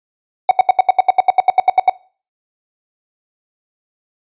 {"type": "tone bursts", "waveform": "triangle", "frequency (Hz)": 748, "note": "F#5", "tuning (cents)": 19, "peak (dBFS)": -3, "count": 15, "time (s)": [0.49, 1.897], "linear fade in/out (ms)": 2, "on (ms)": 21, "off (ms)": 78, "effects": ["noise-tail reverb RT60 0.4 s tail -22 dB re dry", "resampled to 8000 Hz"]}